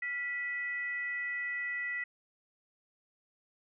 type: tone with frequency modulation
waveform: sine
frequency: 1964 Hz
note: B6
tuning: 10 cents flat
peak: -33 dBFS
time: 0.02-2.04 s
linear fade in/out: 5 ms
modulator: 562 Hz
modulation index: 0.37
effects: none